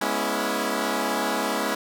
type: chord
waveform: 10% pulse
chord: C# minor seventh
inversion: second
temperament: equal with one note detuned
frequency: 207.7 / 242.7 / 277.2 / 329.6 Hz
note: G#3 / B3 / C#4 / E4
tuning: 0 / -30 / 0 / 0 cents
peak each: -21 dBFS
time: 0.01-1.75 s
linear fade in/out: 5 ms
effects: none